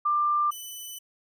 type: tone pair in turn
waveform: sine / 10% pulse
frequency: 1189 / 2996 Hz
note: D6 / F#7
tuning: +21 / +21 cents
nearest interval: octave + major third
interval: 1600 cents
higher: second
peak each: -21 / -29 dBFS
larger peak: first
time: 0.05-0.51 / 0.51-0.99 s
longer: second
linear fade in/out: 10 ms
effects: none